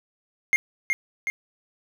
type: tone with echo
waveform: triangle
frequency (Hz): 2127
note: C7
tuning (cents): +28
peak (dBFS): -14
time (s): 0.53-0.56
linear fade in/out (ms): 0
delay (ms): 370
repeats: 2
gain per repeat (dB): -4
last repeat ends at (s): 1.3
effects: 9-bit